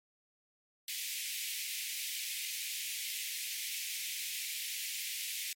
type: high-pass noise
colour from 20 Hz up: pink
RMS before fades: -39 dBFS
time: 0.88-5.53 s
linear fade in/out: 2 ms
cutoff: 2100 Hz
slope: 48 dB/octave
effects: MP3 64 kbps